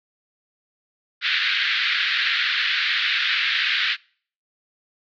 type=band-pass noise; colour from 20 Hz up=pink; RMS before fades=-22 dBFS; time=1.21-3.97 s; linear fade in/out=50 ms; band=1500 to 4200 Hz; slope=48 dB/octave; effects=noise-tail reverb RT60 0.5 s tail -26 dB re dry